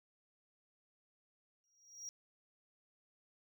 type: tone with exponential growth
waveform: triangle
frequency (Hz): 5690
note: F8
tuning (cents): +31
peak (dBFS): -40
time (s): 1.64-2.09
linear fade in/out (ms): 0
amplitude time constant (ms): 96
effects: none